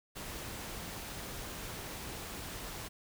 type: noise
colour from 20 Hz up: pink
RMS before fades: -43 dBFS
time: 0.15-2.89 s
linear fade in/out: 20 ms
effects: none